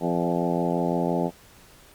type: harmonic tone with a mistuned harmonic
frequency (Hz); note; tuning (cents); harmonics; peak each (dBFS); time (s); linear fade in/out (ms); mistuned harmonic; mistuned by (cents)
85.9; F2; -28; 2 / 3 / 4 / 5 / 6 / 7 / 8 / 9 / 10; -27 / -29 / -30 / -31 / -32 / -32 / -33 / -34 / -34; 0-1.31; 50; 7; +16
effects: pink hiss -52 dBFS RMS until 1.94 s + Opus 48 kbps